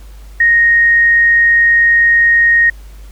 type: tone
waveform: sine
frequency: 1864.7 Hz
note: A#6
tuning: in tune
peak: -6 dBFS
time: 0.4-2.7 s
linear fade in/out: 5 ms
effects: added 50 Hz sine -31 dBFS peak until 3.11 s + pink hiss -46 dBFS RMS until 3.11 s